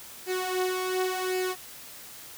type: tone with flanger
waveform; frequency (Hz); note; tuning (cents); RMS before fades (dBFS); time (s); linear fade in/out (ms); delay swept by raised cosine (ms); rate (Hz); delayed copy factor
sawtooth; 370; F#4; 0; -29; 0.26-1.56; 50; 0.41 to 3.61; 0.9; +0.65
effects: white hiss -45 dBFS RMS until 2.37 s